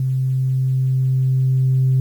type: tone with level ramp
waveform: sine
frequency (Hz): 130.81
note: C3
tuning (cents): 0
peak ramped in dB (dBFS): -16 to -11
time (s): 0-2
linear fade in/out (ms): 2
effects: tanh soft clip ceiling -9 dBFS + 8-bit